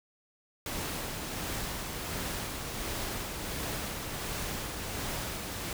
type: noise with tremolo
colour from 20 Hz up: pink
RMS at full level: -35 dBFS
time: 0.66-5.73 s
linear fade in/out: 2 ms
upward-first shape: sine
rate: 1.4 Hz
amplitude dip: 30%
effects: none